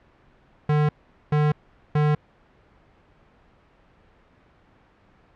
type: tone bursts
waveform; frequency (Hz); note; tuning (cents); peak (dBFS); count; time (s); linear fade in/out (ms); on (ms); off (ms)
square; 149.9; D3; +36; -18; 3; 0.69-2.15; 5; 200; 430
effects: pink hiss -57 dBFS RMS until 5.35 s + low-pass 2000 Hz 12 dB/octave